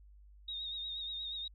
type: tone with vibrato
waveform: sine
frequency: 3729 Hz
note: A#7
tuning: in tune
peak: -38 dBFS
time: 0.48-1.48 s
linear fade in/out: 5 ms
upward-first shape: sine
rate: 8.4 Hz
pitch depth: 44 cents each way
effects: added 50 Hz sine -55 dBFS peak until 1.54 s